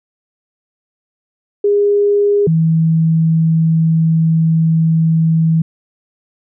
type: tone pair in turn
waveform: sine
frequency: 408.3 / 162.03 Hz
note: G#4 / E3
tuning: -29 / -29 cents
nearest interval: octave + major third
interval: 1600 cents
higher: first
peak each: -9 dBFS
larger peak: neither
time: 1.64-2.47 / 2.47-5.62 s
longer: second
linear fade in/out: 5 ms
effects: none